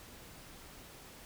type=silence; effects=pink hiss -53 dBFS RMS until 1.25 s